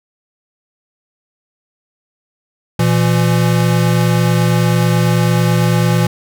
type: tone pair together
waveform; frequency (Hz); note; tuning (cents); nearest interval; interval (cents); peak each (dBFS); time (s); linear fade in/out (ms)
square; 119.09 / 168.2; A#2 / E3; +37 / +35; tritone; 598; -14; 2.79-6.07; 5
effects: none